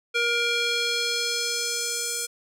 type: tone with band-pass filter sweep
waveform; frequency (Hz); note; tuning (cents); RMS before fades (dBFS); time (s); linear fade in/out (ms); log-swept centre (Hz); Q
square; 472.3; A#4; +23; -26; 0.14-2.27; 20; 2500 to 8500; 1.4
effects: none